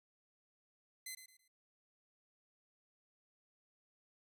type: tone with echo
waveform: 10% pulse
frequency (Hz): 2046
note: C7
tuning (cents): -39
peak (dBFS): -35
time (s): 1.06-1.15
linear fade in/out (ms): 5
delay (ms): 110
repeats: 3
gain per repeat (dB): -10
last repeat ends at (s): 1.48
effects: none